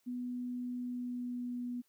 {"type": "tone with pitch glide", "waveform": "sine", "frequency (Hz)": [246.9, 244.5], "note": ["B3", "B3"], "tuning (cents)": [0, -17], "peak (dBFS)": -36, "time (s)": [0.06, 1.82], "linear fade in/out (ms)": 20, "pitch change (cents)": -17, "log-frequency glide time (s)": [0.76, 1.68], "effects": ["white hiss -75 dBFS RMS until 1.88 s"]}